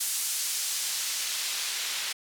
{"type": "noise with band-pass filter sweep", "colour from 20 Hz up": "white", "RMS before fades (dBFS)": -31, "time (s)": [0, 2.13], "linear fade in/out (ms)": 10, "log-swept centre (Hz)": [7800, 3100], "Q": 0.75, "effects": []}